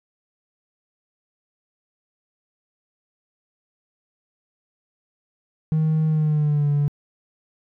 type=tone with pitch glide; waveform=triangle; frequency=157 to 144.8 Hz; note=D#3 to D3; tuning=+16 to -24 cents; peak=-14 dBFS; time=5.72-6.88 s; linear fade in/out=0 ms; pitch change=-140 cents; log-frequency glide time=6.07-6.69 s; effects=tanh soft clip ceiling -12 dBFS